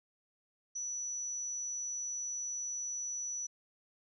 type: tone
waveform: sine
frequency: 5920 Hz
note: F#8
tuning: in tune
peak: -36 dBFS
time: 0.75-3.47 s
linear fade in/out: 10 ms
effects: none